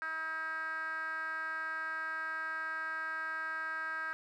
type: tone with band-pass filter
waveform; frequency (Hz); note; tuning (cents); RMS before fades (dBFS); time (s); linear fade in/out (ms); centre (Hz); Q
10% pulse; 319; D#4; +43; -38; 0.02-4.13; 0; 1500; 7.6
effects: none